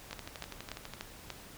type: two click trains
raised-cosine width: 0.2 ms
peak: -24 / -21 dBFS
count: 11 / 5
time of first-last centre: 0.11-0.936 / 0.13-1.303 s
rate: 12.1 / 3.41 Hz
effects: pink hiss -51 dBFS RMS until 1.57 s